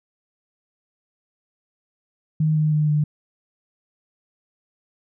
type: tone with pitch steps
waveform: sine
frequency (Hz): 155.56 / 153.6 / 151.66 / 149.74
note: D#3 / D#3 / D#3 / D3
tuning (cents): 0 / -22 / -44 / +34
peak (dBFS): -16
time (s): 2.4-3.04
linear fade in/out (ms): 5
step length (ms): 160
effects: none